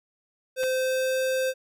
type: tone with pitch glide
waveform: square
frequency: 517 to 520.9 Hz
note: C5 to C5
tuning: -21 to -8 cents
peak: -24 dBFS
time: 0.56-1.54 s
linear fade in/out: 50 ms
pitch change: +13 cents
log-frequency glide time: 0.72-1.21 s
type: clicks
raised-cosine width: 0.3 ms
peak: -23 / -21 dBFS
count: 2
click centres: 0.631 / 0.638 s
effects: none